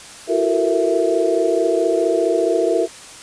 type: tone cluster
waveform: sine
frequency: 338.5 / 373 / 448 / 472.5 / 660 Hz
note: E4 / F#4 / A4 / A#4 / E5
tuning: +46 / +14 / +31 / +23 / +2 cents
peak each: -21 dBFS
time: 0.27-2.88 s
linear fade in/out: 50 ms
effects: white hiss -38 dBFS RMS until 3.22 s + resampled to 22050 Hz